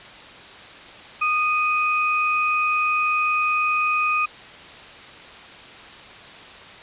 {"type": "tone pair together", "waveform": "sine", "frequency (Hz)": [1230.7, 2500], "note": ["D#6", "D#7"], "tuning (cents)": [-19, 8], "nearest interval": "octave", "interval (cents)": 1227, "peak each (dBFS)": -21, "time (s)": [1.21, 4.26], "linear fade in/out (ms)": 10, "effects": ["white hiss -41 dBFS RMS until 6.82 s", "resampled to 8000 Hz"]}